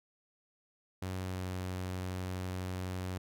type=tone with pitch glide; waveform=sawtooth; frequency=93.2 to 92.13 Hz; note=F#2 to F#2; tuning=+13 to -7 cents; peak=-32 dBFS; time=1.02-3.18 s; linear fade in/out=5 ms; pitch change=-20 cents; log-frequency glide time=1.16-1.44 s; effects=none

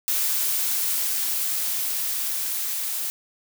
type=noise with level ramp; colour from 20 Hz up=blue; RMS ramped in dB=-23 to -28 dBFS; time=0.08-3.1 s; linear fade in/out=0 ms; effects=none

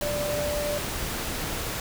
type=tone in noise; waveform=sine; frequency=588 Hz; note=D5; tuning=2 cents sharp; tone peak=-27 dBFS; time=0.02-0.78 s; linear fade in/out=2 ms; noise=pink; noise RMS=-31 dBFS; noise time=0.01-1.8 s; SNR=+1 dB; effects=none

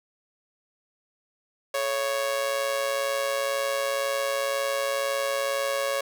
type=tone with amplitude modulation; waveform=sawtooth; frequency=554.4 Hz; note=C#5; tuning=in tune; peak=-18 dBFS; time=1.74-6.01 s; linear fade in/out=5 ms; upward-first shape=sine; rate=122 Hz; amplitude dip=65%; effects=none

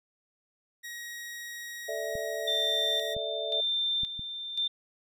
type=tone; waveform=sawtooth; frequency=1894 Hz; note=A#6; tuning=27 cents sharp; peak=-35 dBFS; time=0.83-3.15 s; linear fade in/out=20 ms
type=chord; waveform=sine; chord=A suspended fourth; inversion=none; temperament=just; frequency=440 / 586.7 / 660 Hz; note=A4 / D5 / E5; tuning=0 / -2 / +2 cents; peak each=-37 / -36 / -35 dBFS; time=1.88-3.61 s; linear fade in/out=10 ms
type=clicks; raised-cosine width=5 ms; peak=-30 dBFS; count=4; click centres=2.154 / 3.166 / 4.034 / 4.194 s
type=tone with tremolo; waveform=sine; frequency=3579 Hz; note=A7; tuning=29 cents sharp; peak=-26 dBFS; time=2.47-4.68 s; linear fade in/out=10 ms; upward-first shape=square; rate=0.95 Hz; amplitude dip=65%
effects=none

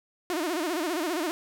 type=tone with vibrato; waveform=sawtooth; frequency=332.3 Hz; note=E4; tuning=14 cents sharp; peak=-23 dBFS; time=0.3-1.31 s; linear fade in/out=0 ms; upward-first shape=sine; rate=15 Hz; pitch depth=180 cents each way; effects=none

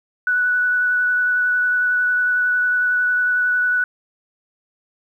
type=tone with vibrato; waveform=sine; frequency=1480 Hz; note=F#6; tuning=in tune; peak=-15 dBFS; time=0.27-3.84 s; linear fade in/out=2 ms; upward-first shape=triangle; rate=11 Hz; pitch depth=14 cents each way; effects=9-bit

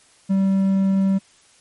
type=tone; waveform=triangle; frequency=193.4 Hz; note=G3; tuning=23 cents flat; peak=-13 dBFS; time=0.29-1.19 s; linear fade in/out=20 ms; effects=white hiss -54 dBFS RMS until 1.6 s + MP3 48 kbps

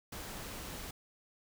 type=noise; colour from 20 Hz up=pink; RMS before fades=-44 dBFS; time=0.12-0.91 s; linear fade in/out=5 ms; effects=none

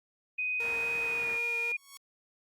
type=tone with pitch glide; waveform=sine; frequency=2500 to 2432 Hz; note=D#7 to D#7; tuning=+8 to -40 cents; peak=-29 dBFS; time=0.38-1.77 s; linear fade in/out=10 ms; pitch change=-48 cents; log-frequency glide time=1.05-1.35 s
type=low-pass noise; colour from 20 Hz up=white; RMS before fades=-46 dBFS; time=0.6-1.4 s; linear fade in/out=50 ms; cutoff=2500 Hz; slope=48 dB/octave
type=tone with vibrato; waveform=sawtooth; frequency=466.2 Hz; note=A#4; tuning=in tune; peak=-37 dBFS; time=0.6-1.72 s; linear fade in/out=2 ms; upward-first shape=sine; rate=3.8 Hz; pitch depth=10 cents each way
type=tone with exponential growth; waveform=5% pulse; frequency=1108.7 Hz; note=C#6; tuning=in tune; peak=-32 dBFS; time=1.59-1.97 s; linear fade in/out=0 ms; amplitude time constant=82 ms
effects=Opus 48 kbps

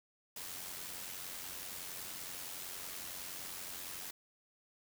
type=noise with amplitude modulation; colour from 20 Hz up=white; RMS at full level=-43 dBFS; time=0.36-4.11 s; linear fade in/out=5 ms; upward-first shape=sine; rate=90.7 Hz; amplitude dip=45%; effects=none

